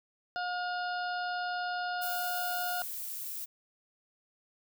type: harmonic tone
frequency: 716 Hz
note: F5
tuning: 43 cents sharp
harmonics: 1 / 2 / 4 / 5 / 6 / 7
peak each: -34 / -36 / -47 / -50 / -47 / -49 dBFS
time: 0.36-2.82 s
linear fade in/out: 0 ms
type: noise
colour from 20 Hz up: violet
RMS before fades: -39 dBFS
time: 2.01-3.46 s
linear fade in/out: 20 ms
effects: none